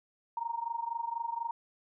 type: tone with amplitude modulation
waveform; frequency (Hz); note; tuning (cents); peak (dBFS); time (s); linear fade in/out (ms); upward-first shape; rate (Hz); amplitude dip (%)
sine; 930; A#5; -4; -29; 0.37-1.51; 2; sine; 24.1; 85
effects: none